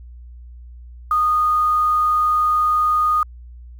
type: tone with quantisation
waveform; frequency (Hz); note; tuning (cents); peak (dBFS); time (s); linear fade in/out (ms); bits
sine; 1233; D#6; -16; -14; 1.11-3.23; 2; 7
effects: added 60 Hz sine -36 dBFS peak until 3.79 s